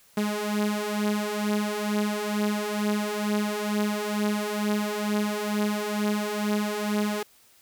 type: beating tone pair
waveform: sawtooth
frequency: 207.7 / 209.9 Hz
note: G#3 / G#3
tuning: 0 / +19 cents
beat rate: 2.2 Hz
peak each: -25 / -23 dBFS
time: 0.17-7.23 s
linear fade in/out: 5 ms
effects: white hiss -58 dBFS RMS until 7.61 s